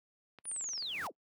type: clicks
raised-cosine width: 0.3 ms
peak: -36 dBFS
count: 10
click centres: 0.387 / 0.455 / 0.515 / 0.563 / 0.61 / 0.642 / 0.69 / 0.734 / 0.778 / 0.825 s
type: linear sweep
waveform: sine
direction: down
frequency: 9970 to 158.3 Hz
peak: -36 dBFS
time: 0.44-1.12 s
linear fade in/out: 50 ms
type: noise with exponential growth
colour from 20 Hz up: pink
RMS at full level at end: -44 dBFS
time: 0.62-1.07 s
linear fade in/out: 1 ms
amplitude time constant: 96 ms
effects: noise-tail reverb RT60 0.1 s tail -24 dB re dry + high-pass 100 Hz 12 dB/octave